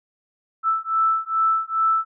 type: beating tone pair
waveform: sine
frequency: 1318.5 / 1320.9 Hz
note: E6 / E6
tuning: 0 / +3 cents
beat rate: 2.4 Hz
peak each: -21 dBFS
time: 0.63-2.05 s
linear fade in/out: 50 ms
effects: none